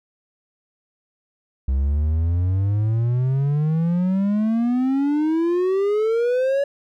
triangle exponential sweep, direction up, 64.8 to 568 Hz, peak -15 dBFS, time 1.68-6.64 s, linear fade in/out 5 ms, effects none

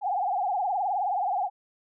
sine tone with vibrato, 772 Hz, G5, 27 cents flat, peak -24 dBFS, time 0.01-1.5 s, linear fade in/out 50 ms, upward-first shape triangle, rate 19 Hz, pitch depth 180 cents each way, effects none

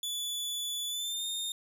sawtooth tone with pitch glide, 3456 to 3655 Hz, A7 to A#7, -32 to -35 cents, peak -30 dBFS, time 0.03-1.52 s, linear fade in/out 2 ms, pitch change +97 cents, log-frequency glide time 0.88-1.25 s, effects none

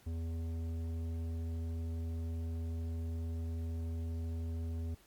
sine tone with tanh clipping, 82.41 Hz, E2, in tune, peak -37 dBFS, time 0.06-4.95 s, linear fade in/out 10 ms, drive 12 dB, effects pink hiss -64 dBFS RMS until 5.06 s + MP3 96 kbps

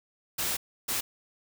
white noise bursts at uneven times, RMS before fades -30 dBFS, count 2, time 0.38-0.57 / 0.88-1.01 s, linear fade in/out 10 ms, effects none

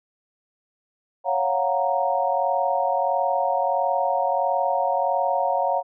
sine chord, Gb major seventh, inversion second, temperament equal, 554.4 / 698.5 / 740 / 932.3 Hz, Db5 / F5 / Gb5 / Bb5, 0 / 0 / 0 / 0 cents, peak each -25 dBFS, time 1.24-5.83 s, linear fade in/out 50 ms, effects none

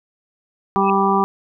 harmonic tone, 196 Hz, G3, in tune, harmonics 1 / 2 / 4 / 5 / 6, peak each -20 / -20 / -20 / -20 / -20 dBFS, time 0.76-1.24 s, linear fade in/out 0 ms
sine tone with exponential growth, 2575 Hz, E7, 41 cents flat, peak -21 dBFS, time 0.81-0.9 s, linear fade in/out 2 ms, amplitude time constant 19 ms
effects none

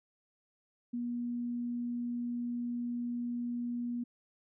sine tone, 240.4 Hz, B3, 46 cents flat, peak -33 dBFS, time 0.93-4.04 s, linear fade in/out 10 ms, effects none

